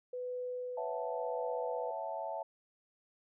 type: tone with tremolo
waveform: sine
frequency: 498.3 Hz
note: B4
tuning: 15 cents sharp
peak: -36 dBFS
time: 0.13-1.91 s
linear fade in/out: 5 ms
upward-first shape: sine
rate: 0.9 Hz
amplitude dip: 30%
type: chord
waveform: sine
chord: F# minor seventh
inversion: second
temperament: equal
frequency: 554.4 / 659.3 / 740 / 880 Hz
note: C#5 / E5 / F#5 / A5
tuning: 0 / 0 / 0 / 0 cents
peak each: -44 / -40 / -45 / -41 dBFS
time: 0.77-2.43 s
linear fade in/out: 5 ms
effects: none